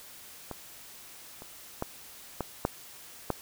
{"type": "clicks", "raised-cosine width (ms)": 1, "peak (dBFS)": [-22, -30, -16, -16, -11, -13], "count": 6, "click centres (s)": [0.513, 1.421, 1.824, 2.407, 2.651, 3.303], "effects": ["white hiss -49 dBFS RMS until 3.41 s"]}